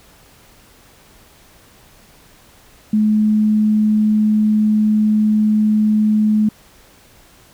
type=tone; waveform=sine; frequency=213.7 Hz; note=G#3; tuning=50 cents sharp; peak=-11 dBFS; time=2.93-6.49 s; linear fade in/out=5 ms; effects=pink hiss -48 dBFS RMS until 7.53 s